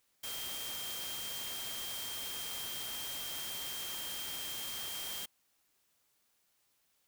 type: tone in noise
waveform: sine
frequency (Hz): 3184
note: G7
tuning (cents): +26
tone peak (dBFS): -43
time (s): 0.23-5.26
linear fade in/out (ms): 10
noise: white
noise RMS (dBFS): -42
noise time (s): 0.23-5.26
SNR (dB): -4
effects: white hiss -75 dBFS RMS until 7.07 s